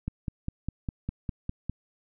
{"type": "click train", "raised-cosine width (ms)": 5, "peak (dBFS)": -18, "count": 9, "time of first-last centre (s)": [0.08, 1.696], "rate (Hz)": 4.95, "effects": []}